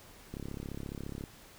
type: click train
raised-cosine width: 3 ms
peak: -27 dBFS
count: 32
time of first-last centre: 0.34-1.239 s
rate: 34.5 Hz
effects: pink hiss -55 dBFS RMS until 1.58 s